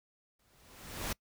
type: noise with exponential growth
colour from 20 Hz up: pink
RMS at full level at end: -34 dBFS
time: 0.39-1.13 s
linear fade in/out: 5 ms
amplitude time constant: 160 ms
effects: noise-tail reverb RT60 0.1 s tail -25 dB re dry